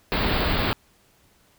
pink band-stop noise, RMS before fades -23 dBFS, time 0.12-0.73 s, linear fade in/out 0 ms, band 4700 to 16000 Hz, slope 96 dB/octave, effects pink hiss -60 dBFS RMS until 1.58 s

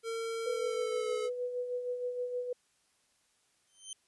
square tone with pitch glide, 455.2 to 430.9 Hz, A#4 to A4, -41 to -36 cents, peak -35 dBFS, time 0.03-1.3 s, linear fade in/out 50 ms, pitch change -95 cents, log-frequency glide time 0.49-1.13 s
sine tone with tremolo, 493.9 Hz, B4, in tune, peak -31 dBFS, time 0.46-2.53 s, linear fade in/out 5 ms, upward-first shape sine, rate 6.4 Hz, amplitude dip 50%
5% pulse tone with exponential growth, 3100 Hz, G7, 20 cents flat, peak -27 dBFS, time 3.67-3.93 s, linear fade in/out 2 ms, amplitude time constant 56 ms
effects white hiss -72 dBFS RMS until 4.07 s + resampled to 24000 Hz

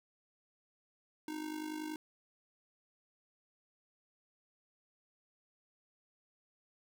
square tone with amplitude modulation, 308.8 Hz, D#4, 13 cents flat, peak -37 dBFS, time 1.28-1.96 s, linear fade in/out 2 ms, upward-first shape sine, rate 50.5 Hz, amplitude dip 65%, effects 12-bit

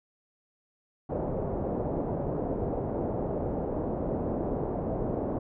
white low-pass noise, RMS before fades -31 dBFS, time 1.09-5.39 s, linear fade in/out 10 ms, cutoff 630 Hz, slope 24 dB/octave, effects none

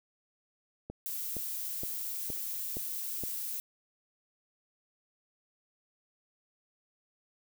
click train, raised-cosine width 2 ms, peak -26 dBFS, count 6, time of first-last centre 0.9-3.236 s, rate 2.14 Hz
violet noise, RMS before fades -37 dBFS, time 1.06-3.6 s, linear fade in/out 0 ms
effects none

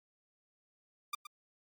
sawtooth tone with echo, 1194 Hz, D6, 28 cents sharp, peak -30 dBFS, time 1.13-1.15 s, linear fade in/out 5 ms, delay 120 ms, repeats 1, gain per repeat -11 dB, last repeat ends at 1.27 s, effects MP3 96 kbps

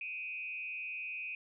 sine tone with frequency modulation, 2500 Hz, D#7, 8 cents sharp, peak -38 dBFS, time 0.01-1.35 s, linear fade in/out 2 ms, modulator 165 Hz, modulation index 0.71, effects none

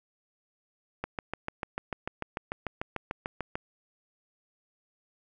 click train, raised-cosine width 0.5 ms, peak -17 dBFS, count 18, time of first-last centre 1.04-3.555 s, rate 6.76 Hz, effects none

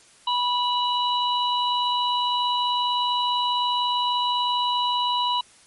harmonic tone, 980 Hz, B5, 14 cents flat, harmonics 1 / 3 / 4, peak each -22 / -27 / -28 dBFS, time 0.27-5.41 s, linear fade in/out 5 ms, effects white hiss -53 dBFS RMS until 5.66 s + MP3 48 kbps

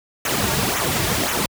pink noise with flanger, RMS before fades -21 dBFS, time 0.25-1.46 s, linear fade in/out 2 ms, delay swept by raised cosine 0.21 to 4.01 ms, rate 1.9 Hz, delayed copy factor -0.7, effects high-pass 60 Hz 12 dB/octave

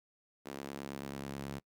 sawtooth tone with high-pass filter sweep, 69.3 Hz, C#2, in tune, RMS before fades -43 dBFS, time 0.45-1.6 s, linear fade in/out 20 ms, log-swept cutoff 300 to 150 Hz, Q 1.2, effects noise-tail reverb RT60 0.1 s tail -26 dB re dry

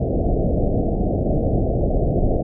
pink low-pass noise, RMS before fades -19 dBFS, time 0-2.43 s, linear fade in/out 10 ms, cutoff 720 Hz, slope 96 dB/octave, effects none

